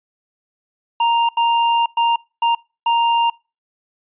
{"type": "tone bursts at uneven times", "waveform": "square", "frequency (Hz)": 932.3, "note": "A#5", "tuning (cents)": 0, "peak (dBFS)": -14, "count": 5, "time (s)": [[1, 1.29], [1.37, 1.86], [1.97, 2.16], [2.42, 2.55], [2.86, 3.3]], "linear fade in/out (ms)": 5, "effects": ["noise-tail reverb RT60 0.3 s tail -25 dB re dry", "resampled to 8000 Hz"]}